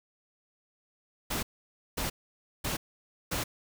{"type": "noise bursts", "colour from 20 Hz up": "pink", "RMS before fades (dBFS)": -32, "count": 4, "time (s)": [1.3, 3.44], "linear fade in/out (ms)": 10, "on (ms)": 130, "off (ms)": 540, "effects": []}